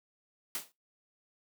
white noise with exponential decay, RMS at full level -32 dBFS, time 0.55-0.72 s, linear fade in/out 2 ms, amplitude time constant 35 ms, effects noise-tail reverb RT60 0.2 s tail -19 dB re dry + high-pass 200 Hz 12 dB/octave

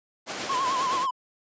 pink noise with tremolo, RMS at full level -29 dBFS, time 0.26-1.07 s, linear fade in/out 50 ms, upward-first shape triangle, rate 7.7 Hz, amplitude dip 35%
triangle tone with vibrato, 1046.5 Hz, C6, in tune, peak -22 dBFS, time 0.49-1.11 s, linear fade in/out 10 ms, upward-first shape sine, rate 9.4 Hz, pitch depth 89 cents each way
effects high-pass 300 Hz 12 dB/octave + resampled to 16000 Hz

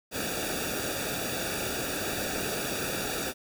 pink noise with comb filter, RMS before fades -32 dBFS, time 0.11-3.34 s, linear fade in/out 50 ms, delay 0.96 ms, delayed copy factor -0.85, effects none

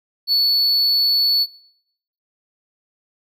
triangle tone, 4435 Hz, C#8, in tune, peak -12 dBFS, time 0.27-1.47 s, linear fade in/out 50 ms, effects noise-tail reverb RT60 0.8 s tail -23 dB re dry

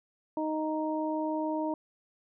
harmonic tone, 311.1 Hz, D#4, in tune, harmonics 1 / 2 / 3, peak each -31 / -34 / -35 dBFS, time 0.37-1.74 s, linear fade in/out 2 ms, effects none

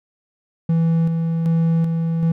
triangle tone with tremolo, 164.81 Hz, E3, in tune, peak -12 dBFS, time 0.69-2.32 s, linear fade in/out 5 ms, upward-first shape square, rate 1.3 Hz, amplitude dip 35%, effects none

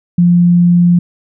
sine tone, 174.61 Hz, F3, in tune, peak -5 dBFS, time 0.18-0.99 s, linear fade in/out 5 ms, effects none

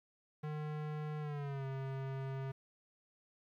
square tone with pitch glide, 151.8 to 134.46 Hz, D#3 to C3, -42 to +48 cents, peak -39 dBFS, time 0.43-2.52 s, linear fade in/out 10 ms, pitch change -210 cents, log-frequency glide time 1.2-1.65 s, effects low-pass 2000 Hz 12 dB/octave + 12-bit

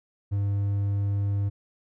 triangle tone, 100.4 Hz, G2, 42 cents sharp, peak -21 dBFS, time 0.31-1.5 s, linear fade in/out 20 ms, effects none

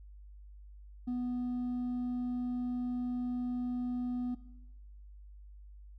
triangle tone with hard clipping, 246.9 Hz, B3, in tune, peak -31 dBFS, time 1.07-4.35 s, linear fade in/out 10 ms, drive 1 dB, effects noise-tail reverb RT60 1.0 s tail -18 dB re dry + added 50 Hz sine -49 dBFS peak until 5.98 s

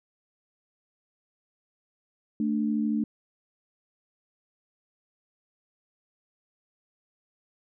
sine tone pair together, 220.7 / 293.7 Hz, A3 / D4, +5 / 0 cents, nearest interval perfect fourth, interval 495 cents, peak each -25 / -29 dBFS, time 2.4-3.04 s, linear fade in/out 2 ms, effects none

